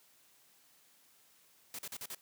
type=noise bursts; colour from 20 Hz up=white; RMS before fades=-43 dBFS; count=5; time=1.74-2.148 s; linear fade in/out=2 ms; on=48 ms; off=42 ms; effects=white hiss -66 dBFS RMS until 2.21 s + high-pass 100 Hz 12 dB/octave